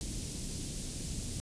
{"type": "band-stop noise", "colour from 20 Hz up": "pink", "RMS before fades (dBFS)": -38, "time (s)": [0.01, 1.4], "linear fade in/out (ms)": 0, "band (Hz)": [260, 5500], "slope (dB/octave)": 12, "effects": ["resampled to 22050 Hz"]}